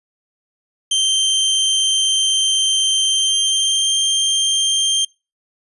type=tone with pitch glide; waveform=sawtooth; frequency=3136 to 3172 Hz; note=G7 to G7; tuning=0 to +20 cents; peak=-11 dBFS; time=0.91-5.05 s; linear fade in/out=5 ms; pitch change=+20 cents; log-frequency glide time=3.02-3.95 s; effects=noise-tail reverb RT60 0.3 s tail -26 dB re dry + resampled to 24000 Hz